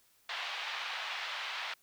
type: band-pass noise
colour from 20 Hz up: white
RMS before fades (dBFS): -39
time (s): 0.29-1.74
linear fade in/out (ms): 5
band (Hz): 740 to 3600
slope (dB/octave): 24
effects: white hiss -68 dBFS RMS until 1.82 s